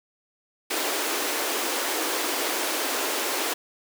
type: high-pass noise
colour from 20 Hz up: pink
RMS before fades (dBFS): -27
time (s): 0.7-3.54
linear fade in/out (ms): 10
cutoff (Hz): 290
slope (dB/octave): 48
effects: none